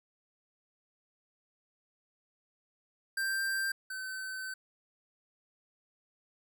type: tone pair in turn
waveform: square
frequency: 1576 / 1530.3 Hz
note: G6 / G6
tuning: +9 / -42 cents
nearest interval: minor second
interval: 51 cents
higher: first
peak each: -31 / -38 dBFS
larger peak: first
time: 3.17-3.72 / 3.9-4.54 s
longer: second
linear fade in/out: 5 ms
effects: none